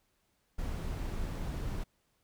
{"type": "noise", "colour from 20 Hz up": "brown", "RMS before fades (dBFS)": -36, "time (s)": [0.58, 1.84], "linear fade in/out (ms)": 10, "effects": ["pink hiss -75 dBFS RMS until 2.23 s"]}